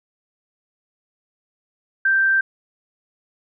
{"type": "tone", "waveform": "sine", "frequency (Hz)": 1568, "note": "G6", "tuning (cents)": 0, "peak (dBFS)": -14, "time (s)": [2.05, 2.41], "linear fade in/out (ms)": 5, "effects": []}